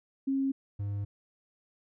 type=tone pair in turn; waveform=sine / triangle; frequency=270.6 / 101.36 Hz; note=C#4 / G#2; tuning=-42 / -42 cents; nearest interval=octave + perfect fourth; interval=1700 cents; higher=first; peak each=-26 / -29 dBFS; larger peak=first; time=0.27-0.52 / 0.79-1.05 s; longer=second; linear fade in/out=10 ms; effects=none